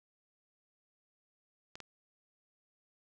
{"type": "clicks", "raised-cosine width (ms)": 0.2, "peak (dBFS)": -28, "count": 2, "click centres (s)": [1.755, 1.803], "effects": []}